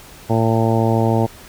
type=harmonic tone; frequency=113.2 Hz; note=A2; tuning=50 cents sharp; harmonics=1 / 2 / 3 / 4 / 5 / 6 / 7 / 8; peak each=-17 / -20 / -22 / -23 / -24 / -25 / -25 / -26 dBFS; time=0.29-1.27 s; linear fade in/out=20 ms; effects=pink hiss -41 dBFS RMS until 1.48 s